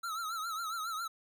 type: tone with vibrato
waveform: square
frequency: 1318.5 Hz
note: E6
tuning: in tune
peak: -36 dBFS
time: 0.03-1.08 s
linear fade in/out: 10 ms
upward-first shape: triangle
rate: 7.3 Hz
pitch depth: 110 cents each way
effects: none